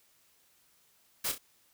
white noise with echo, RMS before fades -32 dBFS, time 1.24-1.32 s, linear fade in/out 10 ms, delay 32 ms, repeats 2, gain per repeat -8 dB, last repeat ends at 1.384 s, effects white hiss -67 dBFS RMS until 1.73 s

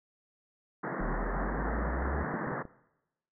pink band-pass noise, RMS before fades -35 dBFS, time 0.83-2.63 s, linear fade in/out 10 ms, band 130 to 1900 Hz, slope 96 dB/octave
sine exponential sweep, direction up, 36.71 to 74.1 Hz, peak -32 dBFS, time 1-2.24 s, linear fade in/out 10 ms
clicks, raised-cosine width 2 ms, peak -30 dBFS, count 11, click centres 1.571 / 1.698 / 1.752 / 1.786 / 2.03 / 2.074 / 2.147 / 2.337 / 2.47 / 2.518 / 2.653 s
effects noise-tail reverb RT60 0.9 s tail -20 dB re dry

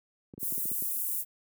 clicks, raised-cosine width 3 ms, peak -29 dBFS, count 8, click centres 0.338 / 0.379 / 0.43 / 0.524 / 0.58 / 0.655 / 0.716 / 0.823 s
pink high-pass noise, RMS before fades -32 dBFS, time 0.39-1.25 s, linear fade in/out 50 ms, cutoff 11000 Hz, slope 24 dB/octave
effects high-pass 150 Hz 12 dB/octave

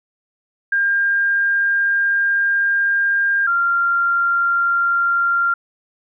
sine tone pair in turn, 1604 / 1386 Hz, G6 / F6, +39 / -14 cents, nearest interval minor third, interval 253 cents, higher first, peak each -14 dBFS, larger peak neither, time 0.72-3.47 / 3.47-5.54 s, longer first, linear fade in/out 5 ms, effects none

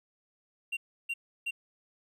triangle tone bursts, 2762 Hz, F7, 20 cents flat, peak -29 dBFS, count 3, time 0.72-1.51 s, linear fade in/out 10 ms, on 50 ms, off 320 ms, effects none

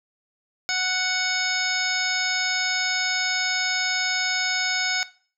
harmonic tone, 740 Hz, F#5, in tune, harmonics 1 / 2 / 3 / 4 / 5 / 6 / 7 / 9, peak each -33 / -28 / -28 / -39 / -33 / -33 / -28 / -32 dBFS, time 0.69-5.03 s, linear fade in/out 0 ms, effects noise-tail reverb RT60 0.4 s tail -17 dB re dry

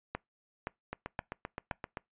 two click trains, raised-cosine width 0.5 ms, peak -22 / -19 dBFS, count 9 / 4, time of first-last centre 0.93-1.972 / 0.15-1.712 s, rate 7.68 / 1.92 Hz, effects noise-tail reverb RT60 0.2 s tail -25 dB re dry + resampled to 8000 Hz

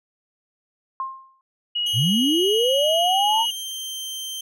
sine tone with exponential decay, 1061 Hz, C6, 24 cents sharp, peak -22 dBFS, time 1-1.41 s, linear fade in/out 1 ms, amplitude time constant 87 ms
sine tone, 2900 Hz, F#7, 35 cents flat, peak -21 dBFS, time 1.75-3.51 s, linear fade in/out 10 ms
sawtooth tone with pitch glide, 3160 to 3131 Hz, G7 to G7, +13 to -3 cents, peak -26 dBFS, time 1.86-4.41 s, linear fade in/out 5 ms, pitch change -16 cents, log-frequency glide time 3.39-4 s
sine linear sweep, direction up, 96 to 932.3 Hz, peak -18 dBFS, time 1.93-3.46 s, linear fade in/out 50 ms
effects none

